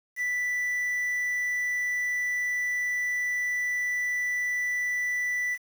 triangle tone with quantisation, 1975.5 Hz, B6, in tune, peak -24 dBFS, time 0.16-5.58 s, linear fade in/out 50 ms, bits 8, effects none

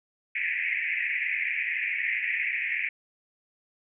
white band-pass noise, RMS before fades -29 dBFS, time 0.35-2.89 s, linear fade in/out 5 ms, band 1800 to 2500 Hz, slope 96 dB/octave, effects none

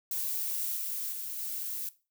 violet noise with level steps, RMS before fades -33 / -35 / -38 / -36 dBFS, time 0.11-1.89 s, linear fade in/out 2 ms, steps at 0.76 / 1.12 / 1.38 s, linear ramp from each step 10 ms, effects noise-tail reverb RT60 0.3 s tail -17 dB re dry

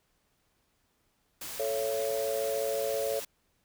white noise, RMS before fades -40 dBFS, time 1.41-3.25 s, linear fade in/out 5 ms
sine chord, A major, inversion none, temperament equal with one note detuned, 440 / 554.4 / 672.7 Hz, A4 / C#5 / E5, 0 / 0 / +35 cents, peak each -33 / -31 / -36 dBFS, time 1.59-3.2 s, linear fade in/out 10 ms
effects pink hiss -73 dBFS RMS until 3.64 s

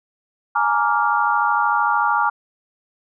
sine chord, Bb dominant seventh, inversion third, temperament just, 839.1 / 932.3 / 1165.4 / 1398.5 Hz, Ab5 / Bb5 / D6 / F6, +18 / 0 / -14 / +2 cents, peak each -21 dBFS, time 0.55-2.3 s, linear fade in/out 10 ms, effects none

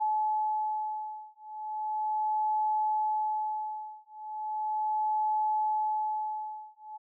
sine beating tone pair, 858 / 858.37 Hz, A5 / A5, -44 / -43 cents, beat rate 0.37 Hz, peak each -31 dBFS, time 0-6.98 s, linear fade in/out 20 ms, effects none

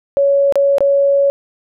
sine tone with dropouts, 559 Hz, C#5, 14 cents sharp, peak -9 dBFS, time 0.17-1.3 s, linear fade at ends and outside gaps 0 ms, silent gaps 0.524-0.556 / 0.783-0.806 s, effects none

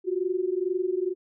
sine tone pair together, 355.8 / 378 Hz, F4 / F#4, +32 / +37 cents, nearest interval minor second, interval 105 cents, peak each -27 dBFS, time 0.04-1.15 s, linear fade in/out 50 ms, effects none

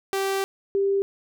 sawtooth / sine tone pair in turn, 389.4 / 394.8 Hz, G4 / G4, -12 / +12 cents, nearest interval unison, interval 24 cents, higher second, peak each -19 dBFS, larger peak neither, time 0.13-0.44 / 0.75-1.02 s, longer first, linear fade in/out 0 ms, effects none

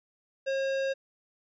sine tone with hard clipping, 540 Hz, C#5, 45 cents flat, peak -29 dBFS, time 0.46-0.94 s, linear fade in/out 20 ms, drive 15 dB, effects resampled to 16000 Hz

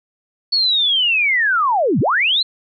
sine linear two-way sweep, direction down then up, 4456 to 103.83 to 4203 Hz, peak -13 dBFS, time 0.52-2.43 s, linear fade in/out 10 ms, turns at 2 s, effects none

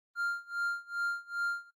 triangle tone with tremolo, 1396.9 Hz, F6, in tune, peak -27 dBFS, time 0.15-1.71 s, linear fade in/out 50 ms, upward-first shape sine, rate 2.5 Hz, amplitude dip 95%, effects noise-tail reverb RT60 0.1 s tail -20 dB re dry + Opus 32 kbps

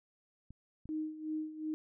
clicks, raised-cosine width 5 ms, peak -38 dBFS, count 2, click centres 0.506 / 0.856 s
sine tone with tremolo, 310.8 Hz, D#4, 2 cents flat, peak -33 dBFS, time 0.89-1.74 s, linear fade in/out 0 ms, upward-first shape sine, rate 2.7 Hz, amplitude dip 75%
effects none

